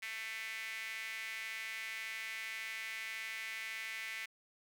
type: tone with high-pass filter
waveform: sawtooth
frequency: 221.8 Hz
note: A3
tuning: 14 cents sharp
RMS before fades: -43 dBFS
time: 0.02-4.26 s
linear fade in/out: 10 ms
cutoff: 2100 Hz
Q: 5.3
effects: none